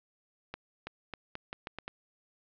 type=accelerating click train; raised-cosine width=0.3 ms; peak=-22 dBFS; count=8; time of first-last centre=0.54-1.88 s; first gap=330 ms; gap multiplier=0.81; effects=low-pass 4000 Hz 12 dB/octave